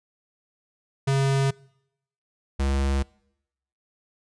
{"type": "tone pair in turn", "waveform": "square", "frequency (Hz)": [136.5, 68.4], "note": ["C#3", "C#2"], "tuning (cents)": [-26, -23], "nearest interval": "octave", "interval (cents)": 1197, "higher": "first", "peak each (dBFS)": [-20, -22], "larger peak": "first", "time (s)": [[1.07, 1.51], [2.59, 3.03]], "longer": "neither", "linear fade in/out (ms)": 10, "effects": ["noise-tail reverb RT60 0.8 s tail -25 dB re dry", "resampled to 22050 Hz"]}